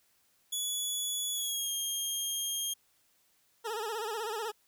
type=tone with pitch glide; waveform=15% pulse; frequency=3400 to 3224 Hz; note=G#7 to G7; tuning=+40 to +48 cents; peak=-25 dBFS; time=0.52-2.74 s; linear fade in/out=10 ms; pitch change=-92 cents; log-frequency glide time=1.34-1.72 s
type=tone with vibrato; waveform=20% pulse; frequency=440 Hz; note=A4; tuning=in tune; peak=-29 dBFS; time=3.64-4.52 s; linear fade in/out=20 ms; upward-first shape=sine; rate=16 Hz; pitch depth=110 cents each way
effects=white hiss -70 dBFS RMS until 4.67 s